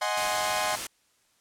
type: chord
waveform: sawtooth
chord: Ab dominant seventh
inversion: second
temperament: equal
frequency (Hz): 622.3 / 740 / 830.6 / 1046.5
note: Eb5 / Gb5 / Ab5 / C6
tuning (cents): 0 / 0 / 0 / 0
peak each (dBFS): -28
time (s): 0.01-0.76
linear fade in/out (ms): 10
type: noise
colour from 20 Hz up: white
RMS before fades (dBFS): -33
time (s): 0.17-0.87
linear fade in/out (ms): 5
effects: white hiss -67 dBFS RMS until 1.4 s + low-pass 10000 Hz 12 dB/octave